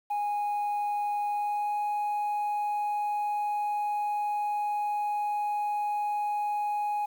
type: tone with pitch glide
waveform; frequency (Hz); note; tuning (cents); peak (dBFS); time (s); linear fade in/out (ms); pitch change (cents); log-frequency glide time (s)
sine; 826 to 831.3; G#5 to G#5; -10 to +1; -24; 0.1-7.06; 10; +11; 1.29-1.78
effects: tanh soft clip ceiling -26 dBFS + 9-bit